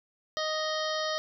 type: harmonic tone with a mistuned harmonic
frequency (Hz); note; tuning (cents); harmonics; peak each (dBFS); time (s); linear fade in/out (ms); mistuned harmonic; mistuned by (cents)
622.3; D#5; 0; 1 / 2 / 3 / 5 / 6 / 7 / 8 / 9; -32 / -35 / -37 / -39 / -40 / -40 / -41 / -42; 0.37-1.18; 0; 5; +21
effects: none